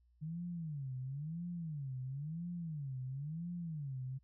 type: tone with vibrato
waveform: sine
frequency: 150 Hz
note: D3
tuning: 37 cents sharp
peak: -39 dBFS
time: 0.21-4.19 s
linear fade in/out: 20 ms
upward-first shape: sine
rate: 0.98 Hz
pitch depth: 270 cents each way
effects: added 60 Hz sine -67 dBFS peak until 4.23 s